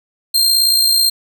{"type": "tone with amplitude modulation", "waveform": "sawtooth", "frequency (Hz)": 4186, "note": "C8", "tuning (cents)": 0, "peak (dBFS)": -6, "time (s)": [0.34, 1.1], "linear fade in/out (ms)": 10, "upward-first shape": "sine", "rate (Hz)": 58.3, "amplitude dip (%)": 40, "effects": []}